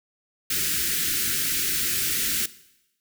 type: band-stop noise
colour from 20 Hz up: white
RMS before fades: -25 dBFS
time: 0.5-2.46 s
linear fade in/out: 5 ms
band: 420 to 1400 Hz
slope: 48 dB/octave
effects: noise-tail reverb RT60 0.9 s tail -18 dB re dry